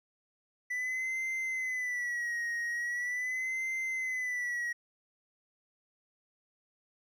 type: tone with vibrato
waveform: triangle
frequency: 1975.5 Hz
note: B6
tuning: in tune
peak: -30 dBFS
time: 0.7-4.73 s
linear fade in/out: 10 ms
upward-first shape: sine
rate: 0.41 Hz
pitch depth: 86 cents each way
effects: none